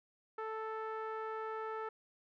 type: tone with low-pass filter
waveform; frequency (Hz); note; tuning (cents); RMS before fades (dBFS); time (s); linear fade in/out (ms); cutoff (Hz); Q
sawtooth; 440; A4; 0; -41; 0.38-1.89; 5; 1400; 2.4
effects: none